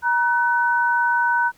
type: tone pair together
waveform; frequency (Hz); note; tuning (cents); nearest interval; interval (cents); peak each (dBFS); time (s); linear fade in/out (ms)
sine; 948.7 / 1506; A#5 / F#6; +30 / +30; minor sixth; 800; -19; 0.02-1.52; 50
effects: pink hiss -56 dBFS RMS until 1.57 s